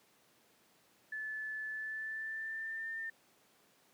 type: tone with pitch glide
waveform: sine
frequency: 1737 to 1803.5 Hz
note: A6 to A6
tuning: -23 to +42 cents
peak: -38 dBFS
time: 1.12-3.1 s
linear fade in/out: 5 ms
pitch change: +65 cents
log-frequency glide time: 1.69-2.96 s
effects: pink hiss -68 dBFS RMS until 3.93 s + high-pass 200 Hz 12 dB/octave